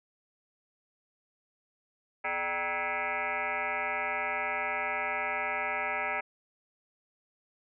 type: tone with frequency modulation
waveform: sine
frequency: 1480 Hz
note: F#6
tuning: in tune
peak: -29 dBFS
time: 2.24-6.21 s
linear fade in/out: 10 ms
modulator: 176 Hz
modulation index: 5.2
effects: none